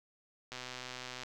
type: click train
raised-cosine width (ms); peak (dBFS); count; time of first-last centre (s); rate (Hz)
0.2; -25; 91; 0.52-1.234; 126
effects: none